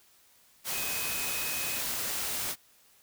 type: tone in noise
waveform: sine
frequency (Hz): 2524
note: D#7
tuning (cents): +24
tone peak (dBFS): -38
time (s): 0.71-1.82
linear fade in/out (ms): 50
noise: white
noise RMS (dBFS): -33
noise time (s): 0.64-2.56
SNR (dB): -8
effects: white hiss -62 dBFS RMS until 3.02 s